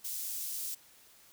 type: high-pass noise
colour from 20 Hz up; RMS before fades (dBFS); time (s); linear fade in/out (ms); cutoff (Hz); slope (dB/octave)
white; -38; 0.04-0.75; 10; 5700; 12
effects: white hiss -60 dBFS RMS until 1.32 s